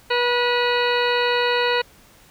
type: harmonic tone with a mistuned harmonic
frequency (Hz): 485.6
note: B4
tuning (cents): -29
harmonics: 1 / 2 / 3 / 4 / 5 / 6 / 8 / 9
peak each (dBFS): -21 / -24 / -26 / -27 / -28 / -29 / -30 / -31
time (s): 0.1-1.82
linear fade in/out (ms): 10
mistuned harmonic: 5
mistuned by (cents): +43
effects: pink hiss -51 dBFS RMS until 2.3 s